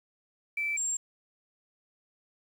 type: tone pair in turn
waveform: sine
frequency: 2325 / 7431 Hz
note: D7 / A#8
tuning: -18 / -6 cents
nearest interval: octave + minor sixth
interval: 2012 cents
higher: second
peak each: -28 dBFS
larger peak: neither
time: 0.57-0.77 / 0.77-0.97 s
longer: neither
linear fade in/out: 5 ms
effects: 9-bit